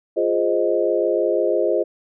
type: chord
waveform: sine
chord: F minor seventh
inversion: none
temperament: equal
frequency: 349.2 / 415.3 / 523.3 / 622.3 Hz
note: F4 / Ab4 / C5 / Eb5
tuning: 0 / 0 / 0 / 0 cents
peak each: -22 dBFS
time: 0.16-1.84 s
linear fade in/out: 20 ms
effects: none